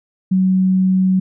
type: tone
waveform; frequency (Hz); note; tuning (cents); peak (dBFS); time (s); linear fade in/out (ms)
sine; 187.3; F#3; +21; -11; 0.31-1.2; 10
effects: none